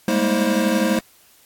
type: tone cluster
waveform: square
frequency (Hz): 200.8 / 212.7 / 233 / 320.9 / 529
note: G3 / G#3 / A#3 / E4 / C5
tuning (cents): +42 / +42 / -1 / -46 / +19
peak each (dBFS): -24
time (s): 0.08-0.99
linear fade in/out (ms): 2
effects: white hiss -53 dBFS RMS until 1.45 s + AAC 64 kbps